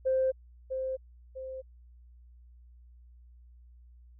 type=tone with echo; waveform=sine; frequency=523.3 Hz; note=C5; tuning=in tune; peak=-23 dBFS; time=0.05-0.32 s; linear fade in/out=20 ms; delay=650 ms; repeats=2; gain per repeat=-7 dB; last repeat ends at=1.62 s; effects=tanh soft clip ceiling -19 dBFS + added 60 Hz sine -52 dBFS peak until 4.19 s